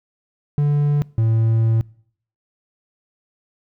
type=tone pair in turn; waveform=triangle; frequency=145.8 / 112.62 Hz; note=D3 / A2; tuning=-12 / +41 cents; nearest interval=major third; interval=447 cents; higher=first; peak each=-12 dBFS; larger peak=neither; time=0.58-1.02 / 1.18-1.81 s; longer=second; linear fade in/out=0 ms; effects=noise-tail reverb RT60 0.6 s tail -24 dB re dry